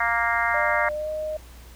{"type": "harmonic tone", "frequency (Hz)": 233.1, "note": "A#3", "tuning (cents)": 0, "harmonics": [3, 4, 5, 6, 7, 8, 9], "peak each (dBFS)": [-28, -28, -28, -28, -28, -28, -28], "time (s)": [0, 0.89], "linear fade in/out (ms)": 5}
{"type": "tone with pitch glide", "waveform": "sine", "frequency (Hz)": [600, 617.9], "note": ["D5", "D#5"], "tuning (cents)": [37, -12], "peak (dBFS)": -26, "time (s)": [0.54, 1.37], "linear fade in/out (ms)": 5, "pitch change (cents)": 51, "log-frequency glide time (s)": [0.91, 1.09]}
{"effects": ["added 60 Hz sine -43 dBFS peak until 1.75 s", "pink hiss -50 dBFS RMS until 1.75 s"]}